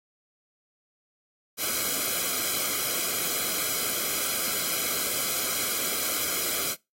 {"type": "noise with comb filter", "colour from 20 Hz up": "white", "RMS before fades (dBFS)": -28, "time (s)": [1.57, 6.76], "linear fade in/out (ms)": 50, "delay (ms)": 1.1, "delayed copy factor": -0.8, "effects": ["noise-tail reverb RT60 0.2 s tail -21 dB re dry", "AAC 48 kbps"]}